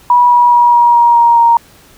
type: tone with pitch steps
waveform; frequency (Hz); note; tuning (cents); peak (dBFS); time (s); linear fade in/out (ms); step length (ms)
sine; 973 / 966.3 / 959.6 / 953 / 946.4 / 939.9 / 933.4; B5 / B5 / A#5 / A#5 / A#5 / A#5 / A#5; -26 / -38 / +50 / +38 / +26 / +14 / +2; -4; 0.1-1.57; 2; 210
effects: pink hiss -43 dBFS RMS until 1.97 s